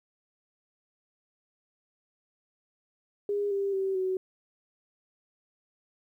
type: tone with pitch steps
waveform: sine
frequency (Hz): 407.7 / 396.3 / 385.3 / 374.5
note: G#4 / G4 / G4 / F#4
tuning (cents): -32 / +19 / -30 / +21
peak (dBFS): -26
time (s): 3.29-4.17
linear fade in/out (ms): 2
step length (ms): 220
effects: 11-bit